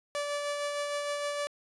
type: tone with tremolo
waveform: sawtooth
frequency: 580 Hz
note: D5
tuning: 22 cents flat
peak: -26 dBFS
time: 0.15-1.47 s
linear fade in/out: 0 ms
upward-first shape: sine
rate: 6.5 Hz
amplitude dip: 30%
effects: resampled to 24000 Hz